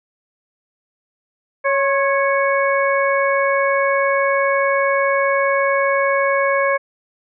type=harmonic tone with a mistuned harmonic; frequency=554.4 Hz; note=C#5; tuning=in tune; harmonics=1 / 2 / 3 / 4; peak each=-17 / -20 / -22 / -23 dBFS; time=1.64-6.78 s; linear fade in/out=20 ms; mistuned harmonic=2; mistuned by=-41 cents; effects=none